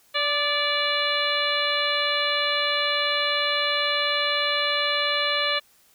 harmonic tone with a mistuned harmonic, 581 Hz, D5, 19 cents flat, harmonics 1 / 2 / 3 / 4 / 5 / 6 / 7, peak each -29 / -29 / -29 / -29 / -29 / -29 / -29 dBFS, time 0.14-5.6 s, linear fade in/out 20 ms, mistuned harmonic 2, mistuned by +30 cents, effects white hiss -59 dBFS RMS until 5.94 s

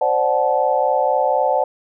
sine chord, D dominant seventh, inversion third, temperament equal with one note detuned, 523.3 / 587.3 / 740 / 868.4 Hz, C5 / D5 / F#5 / A5, 0 / 0 / 0 / -23 cents, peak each -20 dBFS, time 0.01-1.64 s, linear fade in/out 5 ms, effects none

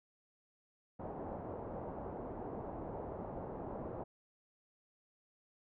white low-pass noise, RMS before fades -44 dBFS, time 0.99-4.04 s, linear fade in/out 10 ms, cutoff 790 Hz, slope 24 dB/octave, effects none

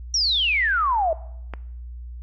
sine exponential sweep, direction down, 5810 to 622.3 Hz, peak -18 dBFS, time 0.14-1.13 s, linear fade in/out 2 ms
click, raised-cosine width 0.5 ms, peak -17 dBFS, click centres 1.537 s
effects noise-tail reverb RT60 0.8 s tail -20 dB re dry + added 60 Hz sine -33 dBFS peak until 2.22 s

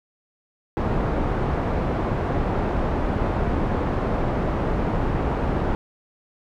pink low-pass noise, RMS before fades -23 dBFS, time 0.77-5.75 s, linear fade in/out 0 ms, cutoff 1000 Hz, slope 12 dB/octave, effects none

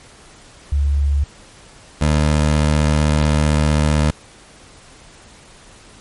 sine / 20% pulse tone pair in turn, 71.1 / 75.66 Hz, C#2 / D#2, +45 / -48 cents, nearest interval minor second, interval 107 cents, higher second, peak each -13 / -8 dBFS, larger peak second, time 0.72-1.24 / 2.01-4.11 s, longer second, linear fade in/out 5 ms, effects pink hiss -44 dBFS RMS until 6 s + MP3 48 kbps

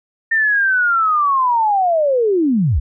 sine linear sweep, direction down, 1822 to 51.91 Hz, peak -12 dBFS, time 0.31-2.8 s, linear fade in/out 10 ms, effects none

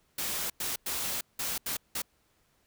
white noise bursts at uneven times, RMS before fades -33 dBFS, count 6, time 0.18-0.5 / 0.6-0.76 / 0.86-1.21 / 1.39-1.58 / 1.66-1.77 / 1.95-2.02 s, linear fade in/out 5 ms, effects pink hiss -70 dBFS RMS until 2.66 s

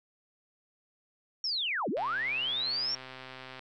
sine linear two-way sweep, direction down then up, 5588 to 173.7 to 5588 Hz, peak -29 dBFS, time 1.44-2.95 s, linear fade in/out 2 ms, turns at 1.89 s
click train, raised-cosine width 0.3 ms, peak -28 dBFS, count 212, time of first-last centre 1.97-3.593 s, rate 130 Hz
effects none

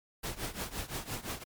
pink noise with tremolo, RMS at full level -35 dBFS, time 0.23-1.44 s, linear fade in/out 10 ms, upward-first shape triangle, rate 5.8 Hz, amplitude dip 90%, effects MP3 96 kbps

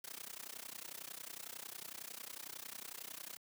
white noise with amplitude modulation, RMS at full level -45 dBFS, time 0.04-3.37 s, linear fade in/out 2 ms, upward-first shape sine, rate 31 Hz, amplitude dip 95%, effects high-pass 150 Hz 12 dB/octave

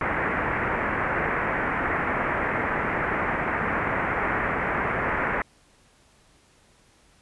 white low-pass noise, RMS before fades -26 dBFS, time 0.01-5.42 s, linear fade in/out 2 ms, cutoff 2100 Hz, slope 48 dB/octave, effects pink hiss -59 dBFS RMS until 7.21 s + resampled to 24000 Hz

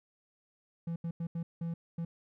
triangle tone bursts at uneven times, 167.5 Hz, E3, 28 cents sharp, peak -31 dBFS, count 6, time 0.87-0.96 / 1.04-1.11 / 1.2-1.27 / 1.35-1.43 / 1.61-1.74 / 1.98-2.05 s, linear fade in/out 5 ms, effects none

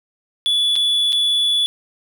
triangle tone with dropouts, 3434 Hz, A7, 43 cents flat, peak -13 dBFS, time 0.46-1.66 s, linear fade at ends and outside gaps 0 ms, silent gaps 0.756-0.762 / 1.123-1.129 s, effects none

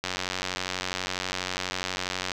click train, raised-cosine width 0.2 ms, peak -11 dBFS, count 211, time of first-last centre 0.04-2.318 s, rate 92.2 Hz, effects none

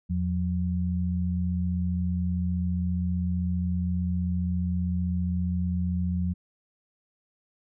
sine tone pair together, 84.2 / 179.4 Hz, E2 / F3, +37 / +47 cents, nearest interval octave + minor second, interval 1310 cents, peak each -27 dBFS, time 0.09-6.34 s, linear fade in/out 20 ms, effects none

